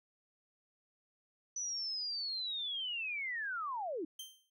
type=linear sweep; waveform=sine; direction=down; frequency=6000 to 284.9 Hz; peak=-36 dBFS; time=1.56-4.05 s; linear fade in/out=5 ms
type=tone with exponential decay; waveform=sawtooth; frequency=3136 Hz; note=G7; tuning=in tune; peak=-38 dBFS; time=4.19-4.5 s; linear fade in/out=5 ms; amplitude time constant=66 ms
effects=none